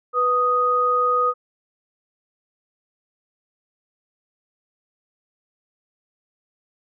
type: tone pair together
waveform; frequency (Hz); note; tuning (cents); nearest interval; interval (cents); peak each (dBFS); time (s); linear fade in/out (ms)
sine; 493.9 / 1244.6; B4 / D#6; 0 / 0; octave + major third; 1600; -23 / -17; 0.13-1.34; 50
effects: none

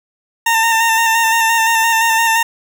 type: tone with vibrato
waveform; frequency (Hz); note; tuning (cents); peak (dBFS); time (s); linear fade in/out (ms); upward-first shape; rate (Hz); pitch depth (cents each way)
20% pulse; 908; A#5; -46; -6; 0.46-2.43; 5; square; 5.8; 23
effects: none

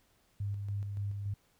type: tone with tremolo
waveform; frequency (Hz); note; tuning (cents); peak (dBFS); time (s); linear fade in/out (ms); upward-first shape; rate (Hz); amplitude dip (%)
sine; 100.9; G#2; -49; -32; 0.4-1.34; 5; square; 3.5; 35
effects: pink hiss -70 dBFS RMS until 1.59 s

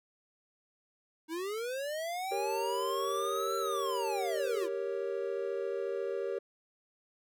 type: linear two-way sweep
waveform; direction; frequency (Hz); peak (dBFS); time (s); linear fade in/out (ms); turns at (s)
square; up then down; 309.9 to 1355 to 309.9; -35; 1.28-4.69; 50; 3.57
type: chord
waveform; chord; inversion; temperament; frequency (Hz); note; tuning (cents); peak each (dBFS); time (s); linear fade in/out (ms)
triangle; G diminished; none; equal; 392 / 466.2 / 554.4; G4 / Bb4 / Db5; 0 / 0 / 0; -34 / -35 / -36; 2.31-6.39; 10
effects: none

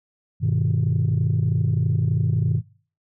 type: chord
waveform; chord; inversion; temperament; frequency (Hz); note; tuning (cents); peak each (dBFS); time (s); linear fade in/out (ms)
sine; G augmented; none; equal with one note detuned; 100.23 / 123.47 / 155.56; G2 / B2 / D#3; +39 / 0 / 0; -21; 0.4-2.62; 50
effects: noise-tail reverb RT60 0.4 s tail -20 dB re dry + tanh soft clip ceiling -13 dBFS

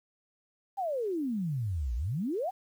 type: exponential two-way sweep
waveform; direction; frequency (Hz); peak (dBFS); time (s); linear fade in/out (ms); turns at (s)
sine; down then up; 820 to 54.9 to 820; -29; 0.77-2.51; 20; 1.95
effects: 10-bit

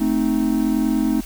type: chord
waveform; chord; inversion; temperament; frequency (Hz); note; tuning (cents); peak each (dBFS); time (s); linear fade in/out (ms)
triangle; A diminished; none; equal; 220 / 261.6 / 311.1; A3 / C4 / Eb4; 0 / 0 / 0; -19; 0-1.21; 10
effects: added 42 Hz sine -34 dBFS peak until 1.25 s + white hiss -40 dBFS RMS until 1.25 s

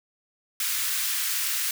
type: high-pass noise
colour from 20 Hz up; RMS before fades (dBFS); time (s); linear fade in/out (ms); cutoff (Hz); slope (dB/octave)
white; -27; 0.6-1.71; 2; 1300; 24
effects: none

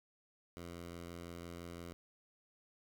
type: tone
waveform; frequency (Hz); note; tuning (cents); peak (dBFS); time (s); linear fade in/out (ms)
10% pulse; 85.9; F2; -28; -38; 0.57-1.93; 0
effects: none

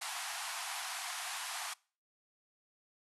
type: band-pass noise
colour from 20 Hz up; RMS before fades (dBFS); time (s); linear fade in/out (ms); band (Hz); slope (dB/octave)
pink; -41; 0.01-1.74; 10; 690 to 12000; 96
effects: noise-tail reverb RT60 0.4 s tail -24 dB re dry

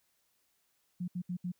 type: tone bursts at uneven times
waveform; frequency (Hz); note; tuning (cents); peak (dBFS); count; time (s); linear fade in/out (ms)
sine; 178.5; F3; +38; -33; 4; 1-1.08 / 1.15-1.22 / 1.29-1.37 / 1.44-1.52; 10
effects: white hiss -75 dBFS RMS until 1.59 s

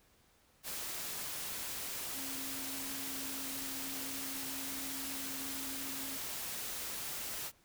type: tone in noise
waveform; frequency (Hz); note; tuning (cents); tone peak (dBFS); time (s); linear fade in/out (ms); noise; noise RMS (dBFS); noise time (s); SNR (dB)
sine; 270; C#4; -45; -47; 2.13-6.19; 50; white; -41; 0.63-7.52; -9
effects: pink hiss -68 dBFS RMS until 7.64 s

